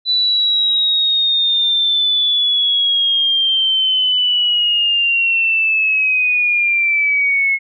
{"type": "linear sweep", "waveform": "sine", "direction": "down", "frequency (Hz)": [3989, 2171], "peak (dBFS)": -12, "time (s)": [0.05, 7.59], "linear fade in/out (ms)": 50, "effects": []}